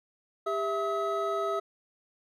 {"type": "tone cluster", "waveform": "triangle", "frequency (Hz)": [399.2, 659, 1280], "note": ["G4", "E5", "D#6"], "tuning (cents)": [32, -1, 49], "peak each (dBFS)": -30, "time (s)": [0.46, 1.6], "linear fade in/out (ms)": 10, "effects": []}